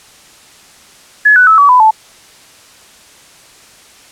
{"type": "tone with pitch steps", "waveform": "sine", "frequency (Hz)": [1700, 1488.5, 1303.3, 1141.2, 999.2, 874.9], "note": ["G#6", "F#6", "E6", "C#6", "B5", "A5"], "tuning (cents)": [40, 10, -20, 50, 20, -10], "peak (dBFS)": -3, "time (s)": [1.25, 1.91], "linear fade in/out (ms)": 10, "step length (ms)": 110, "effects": ["white hiss -41 dBFS RMS until 4.11 s", "low-pass 9000 Hz 12 dB/octave"]}